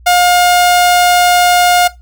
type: tone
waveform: sawtooth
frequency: 712 Hz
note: F5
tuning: 33 cents sharp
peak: -3 dBFS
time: 0.06-1.88 s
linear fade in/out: 10 ms
effects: noise-tail reverb RT60 0.2 s tail -18 dB re dry + added 60 Hz sine -36 dBFS peak until 2.01 s